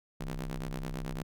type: ring-modulated tone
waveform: sawtooth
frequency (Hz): 65.41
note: C2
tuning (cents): 0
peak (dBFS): -28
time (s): 0.2-1.23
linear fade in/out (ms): 10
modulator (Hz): 93.6
effects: none